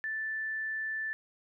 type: tone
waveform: sine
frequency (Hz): 1760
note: A6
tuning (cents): 0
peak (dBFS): -32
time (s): 0.04-1.13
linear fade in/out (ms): 0
effects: none